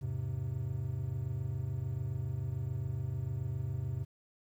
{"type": "chord", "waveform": "triangle", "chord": "E augmented", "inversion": "none", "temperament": "equal", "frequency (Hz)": [82.41, 103.83, 130.81], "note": ["E2", "G#2", "B#2"], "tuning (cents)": [0, 0, 0], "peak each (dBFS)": [-40, -36, -34], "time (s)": [0.01, 4.05], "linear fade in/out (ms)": 20, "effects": ["11-bit"]}